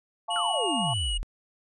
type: chord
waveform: sine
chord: F augmented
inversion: none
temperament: equal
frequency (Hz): 698.5 / 880 / 1108.7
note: F5 / A5 / C#6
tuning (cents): 0 / 0 / 0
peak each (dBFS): -31 / -32 / -36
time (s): 0.28-0.94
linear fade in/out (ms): 10
type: tone with vibrato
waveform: square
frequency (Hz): 2900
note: F#7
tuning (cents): -35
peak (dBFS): -29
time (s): 0.3-1.18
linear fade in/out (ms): 10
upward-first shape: sine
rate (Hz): 1.8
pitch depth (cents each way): 31
type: exponential sweep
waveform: sine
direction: down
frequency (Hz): 1459 to 32.7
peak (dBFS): -28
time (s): 0.36-1.23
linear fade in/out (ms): 0
effects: resampled to 24000 Hz